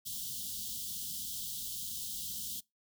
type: band-stop noise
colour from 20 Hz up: white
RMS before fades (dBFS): -40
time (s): 0.05-2.61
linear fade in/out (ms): 20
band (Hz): 250 to 3000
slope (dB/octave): 96
effects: noise-tail reverb RT60 0.2 s tail -24 dB re dry